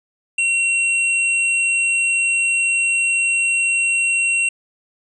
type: tone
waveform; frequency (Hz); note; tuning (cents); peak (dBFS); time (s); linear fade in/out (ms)
square; 2734; F7; -37; -16; 0.38-4.49; 5
effects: resampled to 24000 Hz